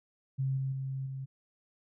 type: tone with level steps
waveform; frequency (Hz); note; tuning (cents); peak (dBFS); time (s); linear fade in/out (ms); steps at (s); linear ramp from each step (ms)
sine; 133.9; C3; +40; -28 / -30 / -33 / -36; 0.38-1.26; 20; 0.57 / 0.72 / 1.06; 5
effects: none